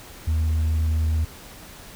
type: tone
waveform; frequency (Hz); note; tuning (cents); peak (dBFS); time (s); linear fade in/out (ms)
sine; 79.2; D#2; +31; -16; 0.27-1.25; 10
effects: tanh soft clip ceiling -18 dBFS + pink hiss -43 dBFS RMS until 1.95 s